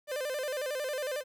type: tone with vibrato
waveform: 45% pulse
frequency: 554.4 Hz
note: C#5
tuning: in tune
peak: -32 dBFS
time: 0.07-1.24 s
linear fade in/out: 50 ms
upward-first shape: square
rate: 11 Hz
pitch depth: 120 cents each way
effects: 11-bit